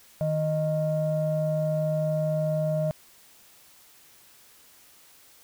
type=tone pair together; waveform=sine; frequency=155.56 / 620.3 Hz; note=D#3 / D#5; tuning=0 / -5 cents; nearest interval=2 octaves; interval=2395 cents; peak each=-25 dBFS; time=0.21-2.91 s; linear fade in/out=0 ms; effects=tanh soft clip ceiling -17 dBFS + white hiss -55 dBFS RMS until 5.43 s